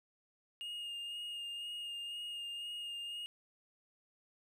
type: tone with vibrato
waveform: triangle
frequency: 2840 Hz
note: F7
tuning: 28 cents sharp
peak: -39 dBFS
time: 0.61-3.26 s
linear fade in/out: 0 ms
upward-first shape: sine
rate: 2 Hz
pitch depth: 17 cents each way
effects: none